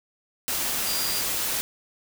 sine tone in noise, 4786 Hz, D8, 32 cents sharp, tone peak -30 dBFS, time 0.87-1.21 s, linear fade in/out 0 ms, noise white, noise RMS -27 dBFS, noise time 0.48-1.61 s, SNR -6 dB, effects none

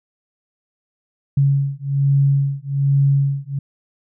sine beating tone pair, 138.59 / 139.79 Hz, C#3 / C#3, 0 / +15 cents, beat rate 1.2 Hz, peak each -17 dBFS, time 1.37-3.59 s, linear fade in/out 5 ms, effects none

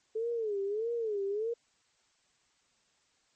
sine tone with vibrato, 431.1 Hz, A4, 35 cents flat, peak -30 dBFS, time 0.15-1.54 s, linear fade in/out 10 ms, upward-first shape sine, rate 1.6 Hz, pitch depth 160 cents each way, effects white hiss -71 dBFS RMS until 3.35 s + MP3 32 kbps

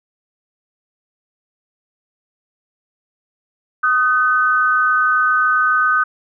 sine tone pair together, 1245.3 / 1518 Hz, D#6 / F#6, +1 / +44 cents, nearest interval minor third, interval 343 cents, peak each -15 dBFS, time 3.83-6.04 s, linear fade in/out 10 ms, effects none

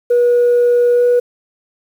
sine tone with pitch glide, 483.6 to 487.2 Hz, B4 to B4, -36 to -24 cents, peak -7 dBFS, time 0.1-1.2 s, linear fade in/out 10 ms, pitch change +12 cents, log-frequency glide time 0.93-1.04 s, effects tanh soft clip ceiling -6 dBFS + 7-bit

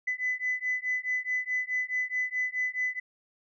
sine beating tone pair, 2003 / 2007.7 Hz, B6 / B6, +24 / +28 cents, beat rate 4.7 Hz, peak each -30 dBFS, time 0.07-3 s, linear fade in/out 10 ms, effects tanh soft clip ceiling -21 dBFS

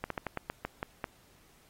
slowing click train, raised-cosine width 0.5 ms, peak -18 dBFS, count 9, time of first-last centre 0.04-1.042 s, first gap 63 ms, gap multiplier 1.19, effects pink hiss -63 dBFS RMS until 1.69 s + AAC 48 kbps

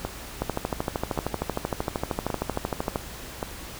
two click trains, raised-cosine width 1 ms, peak -13 / -11 dBFS, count 4 / 34, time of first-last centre 0.05-3.428 / 0.42-2.958 s, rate 0.888 / 13 Hz, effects added 60 Hz sine -46 dBFS peak until 3.79 s + pink hiss -40 dBFS RMS until 3.79 s

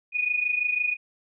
sine tone pair together, 2463 / 2489 Hz, D#7 / D#7, -18 / 0 cents, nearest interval unison, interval 18 cents, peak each -24 / -28 dBFS, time 0.12-0.97 s, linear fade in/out 50 ms, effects none

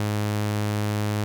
sawtooth tone, 104.8 Hz, G#2, 16 cents sharp, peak -19 dBFS, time 0-1.24 s, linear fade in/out 0 ms, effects none

